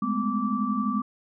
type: tone cluster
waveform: sine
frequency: 204.2 / 215.8 / 252.5 / 1164 Hz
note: G#3 / A3 / B3 / D6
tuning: -29 / -33 / +39 / -16 cents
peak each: -29 dBFS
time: 0.02-1.02 s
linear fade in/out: 5 ms
effects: none